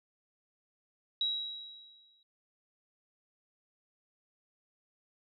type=tone with exponential decay; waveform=sine; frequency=3862 Hz; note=B7; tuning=39 cents flat; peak=-27 dBFS; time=1.21-2.23 s; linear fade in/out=2 ms; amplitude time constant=220 ms; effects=none